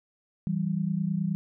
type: tone pair together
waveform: sine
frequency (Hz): 164.1 / 193.58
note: E3 / G3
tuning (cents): -8 / -21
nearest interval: minor third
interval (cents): 287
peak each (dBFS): -28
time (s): 0.47-1.35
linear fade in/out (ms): 0
effects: none